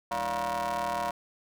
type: ring-modulated tone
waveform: 30% pulse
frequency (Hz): 124.5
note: B2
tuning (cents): +14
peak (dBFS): -23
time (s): 0.11-1.11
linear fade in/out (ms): 5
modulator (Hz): 828
effects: none